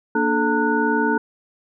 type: tone cluster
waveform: sine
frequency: 234.2 / 294.2 / 434.9 / 910 / 1470 Hz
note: A#3 / D4 / A4 / A#5 / F#6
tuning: +8 / +3 / -20 / -42 / -12 cents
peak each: -23 dBFS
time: 0.15-1.18 s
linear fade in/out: 5 ms
effects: none